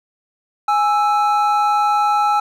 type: tone pair together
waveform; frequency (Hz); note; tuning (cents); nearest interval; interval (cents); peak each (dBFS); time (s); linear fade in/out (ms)
triangle; 831.5 / 1320; G#5 / E6; +2 / +2; minor sixth; 800; -13 / -16; 0.68-2.4; 5
effects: none